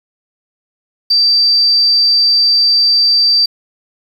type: tone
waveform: triangle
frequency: 4666 Hz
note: D8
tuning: 12 cents flat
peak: -4 dBFS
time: 1.1-3.46 s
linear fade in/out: 10 ms
effects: tanh soft clip ceiling -6 dBFS + 7-bit